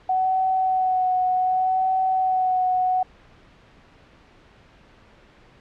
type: tone with vibrato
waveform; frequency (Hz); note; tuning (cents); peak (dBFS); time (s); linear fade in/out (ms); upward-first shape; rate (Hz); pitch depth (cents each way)
sine; 746; F#5; +14; -18; 0.09-3.03; 5; sine; 0.66; 21
effects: pink hiss -52 dBFS RMS until 5.6 s + low-pass 3000 Hz 12 dB/octave